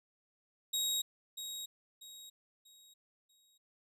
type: tone with echo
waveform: 25% pulse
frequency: 3788 Hz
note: A#7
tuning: 27 cents sharp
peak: -28 dBFS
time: 0.73-1.02 s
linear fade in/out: 10 ms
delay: 640 ms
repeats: 4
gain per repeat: -9 dB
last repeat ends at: 3.58 s
effects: none